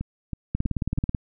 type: two click trains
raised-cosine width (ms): 5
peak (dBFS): -12 / -17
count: 12 / 4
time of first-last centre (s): 0.55-1.148 / 0.01-0.978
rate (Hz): 18.4 / 3.1
effects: none